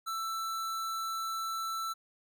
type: tone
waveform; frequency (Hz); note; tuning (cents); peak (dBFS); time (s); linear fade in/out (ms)
square; 1329; E6; +14; -34; 0.06-1.94; 20
effects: none